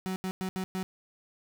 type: tone bursts at uneven times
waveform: 35% pulse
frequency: 187.2 Hz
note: F#3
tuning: 20 cents sharp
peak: -29 dBFS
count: 5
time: 0.06-0.16 / 0.24-0.31 / 0.41-0.49 / 0.56-0.64 / 0.75-0.83 s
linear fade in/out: 0 ms
effects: none